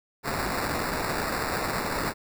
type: noise with sample-and-hold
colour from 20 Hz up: white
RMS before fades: -29 dBFS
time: 0.23-2.14 s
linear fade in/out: 50 ms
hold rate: 3150 Hz
effects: none